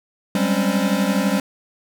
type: tone cluster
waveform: square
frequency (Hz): 191.3 / 203.3 / 259.9 / 277.2 / 519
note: G3 / G#3 / C4 / C#4 / C5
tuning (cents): -42 / -37 / -11 / 0 / -14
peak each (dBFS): -22 / -22 / -29 / -26 / -29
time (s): 0.35-1.4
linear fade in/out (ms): 2
effects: none